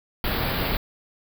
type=band-stop noise; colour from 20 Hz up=pink; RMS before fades=-25 dBFS; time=0.24-0.77 s; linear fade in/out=2 ms; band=4800 to 12000 Hz; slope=96 dB/octave; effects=none